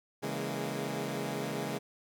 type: chord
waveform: 15% pulse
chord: A# half-diminished seventh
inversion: first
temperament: equal with one note detuned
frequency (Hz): 138.59 / 164.81 / 205.3 / 233.1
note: C#3 / E3 / G#3 / A#3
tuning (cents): 0 / 0 / -20 / 0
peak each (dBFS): -32 / -34 / -32 / -34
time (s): 0.22-1.79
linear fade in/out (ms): 20
effects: none